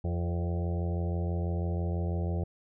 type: harmonic tone with a mistuned harmonic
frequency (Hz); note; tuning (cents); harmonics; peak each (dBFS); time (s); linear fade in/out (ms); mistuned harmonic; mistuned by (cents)
86.1; F2; -24; 1 / 2 / 4 / 5 / 6 / 7 / 8 / 9; -29 / -35 / -41 / -43 / -45 / -46 / -47 / -48; 0.04-2.44; 5; 6; +21
effects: none